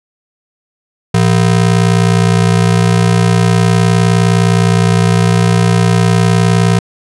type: ring-modulated tone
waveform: square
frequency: 142.2 Hz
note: C#3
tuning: 45 cents sharp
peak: -5 dBFS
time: 1.14-6.79 s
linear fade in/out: 5 ms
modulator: 29.8 Hz
effects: resampled to 24000 Hz